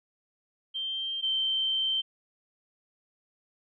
sine tone pair in turn, 3151 / 3118 Hz, G7 / G7, +8 / -10 cents, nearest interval unison, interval 18 cents, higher first, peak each -30 / -25 dBFS, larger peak second, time 0.74-1.22 / 1.22-2.02 s, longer second, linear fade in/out 20 ms, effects none

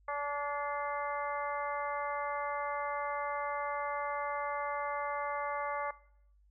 harmonic tone with a mistuned harmonic, 288 Hz, D4, 34 cents flat, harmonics 2 / 3 / 4 / 5 / 6 / 7, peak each -39 / -39 / -37 / -47 / -46 / -45 dBFS, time 0.08-5.91 s, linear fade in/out 5 ms, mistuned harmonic 7, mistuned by +50 cents, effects noise-tail reverb RT60 0.7 s tail -20 dB re dry + added 50 Hz sine -62 dBFS peak until 6.5 s

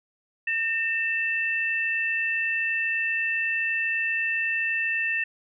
sine tone pair together, 1823 / 2656 Hz, A#6 / E7, -39 / +12 cents, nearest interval perfect fifth, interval 651 cents, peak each -26 dBFS, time 0.47-5.24 s, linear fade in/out 5 ms, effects none

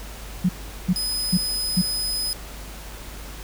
sine tone bursts, 181.5 Hz, F#3, 33 cents flat, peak -15 dBFS, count 4, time 0.44-1.818 s, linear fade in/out 10 ms, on 52 ms, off 390 ms
sawtooth tone, 5030 Hz, D#8, 18 cents sharp, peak -21 dBFS, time 0.96-2.33 s, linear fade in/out 0 ms
effects added 50 Hz sine -36 dBFS peak until 3.43 s + pink hiss -40 dBFS RMS until 3.43 s

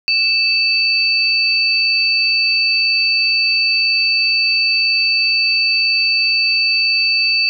sine tone pair together, 2637 / 4559 Hz, E7 / C#8, 0 / +48 cents, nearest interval major sixth, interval 948 cents, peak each -15 dBFS, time 0.08-7.49 s, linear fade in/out 0 ms, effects none

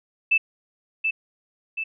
sine tone with echo, 2637 Hz, E7, in tune, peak -15 dBFS, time 0.31-0.38 s, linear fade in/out 10 ms, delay 730 ms, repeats 2, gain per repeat -5 dB, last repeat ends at 1.84 s, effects none

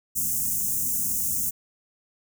white band-stop noise, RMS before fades -26 dBFS, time 0.15-1.51 s, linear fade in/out 20 ms, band 260 to 6300 Hz, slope 48 dB/octave, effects none

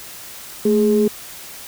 sine tone pair together, 218.1 / 417 Hz, A3 / G#4, -15 / +7 cents, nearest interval major seventh, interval 1122 cents, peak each -15 / -14 dBFS, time 0.65-1.08 s, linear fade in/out 5 ms, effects tanh soft clip ceiling -5 dBFS + white hiss -36 dBFS RMS until 1.67 s

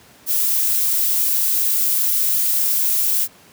violet noise, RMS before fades -18 dBFS, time 0.26-3.28 s, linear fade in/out 50 ms, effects pink hiss -48 dBFS RMS until 3.52 s + high-pass 100 Hz 12 dB/octave

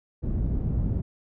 pink low-pass noise, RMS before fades -26 dBFS, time 0.22-1.02 s, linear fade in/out 20 ms, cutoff 190 Hz, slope 12 dB/octave, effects none

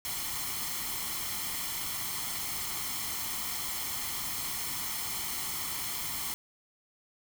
white noise with comb filter, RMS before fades -35 dBFS, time 0.05-6.34 s, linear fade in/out 0 ms, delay 0.94 ms, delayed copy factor +0.6, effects none

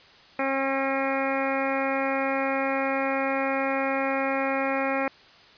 harmonic tone, 270.3 Hz, C#4, 44 cents flat, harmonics 1 / 2 / 3 / 4 / 5 / 6 / 7 / 8 / 9, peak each -30 / -28 / -31 / -35 / -34 / -37 / -35 / -35 / -35 dBFS, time 0.39-5.08 s, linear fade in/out 2 ms, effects white hiss -52 dBFS RMS until 5.57 s + resampled to 11025 Hz

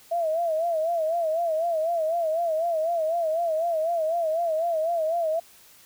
sine tone with vibrato, 657 Hz, E5, 6 cents flat, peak -22 dBFS, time 0.11-5.4 s, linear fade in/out 10 ms, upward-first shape sine, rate 4 Hz, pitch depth 94 cents each way, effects white hiss -53 dBFS RMS until 5.85 s

